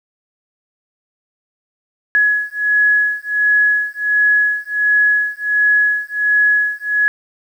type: beating tone pair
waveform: sine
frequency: 1685 / 1686.4 Hz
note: G#6 / G#6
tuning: +25 / +26 cents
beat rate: 1.4 Hz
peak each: -15 dBFS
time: 2.15-7.08 s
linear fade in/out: 0 ms
effects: 8-bit